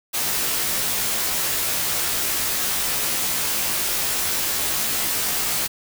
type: noise with comb filter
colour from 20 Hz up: white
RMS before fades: -23 dBFS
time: 0.13-5.68 s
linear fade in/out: 20 ms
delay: 16 ms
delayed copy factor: -0.95
effects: none